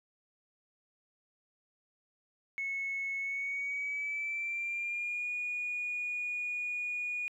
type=tone with pitch glide; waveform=sine; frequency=2196 to 2451 Hz; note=C#7 to D#7; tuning=-17 to -27 cents; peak=-32 dBFS; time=2.58-7.28 s; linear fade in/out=0 ms; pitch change=+190 cents; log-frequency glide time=3.18-5.3 s; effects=tanh soft clip ceiling -28 dBFS + 12-bit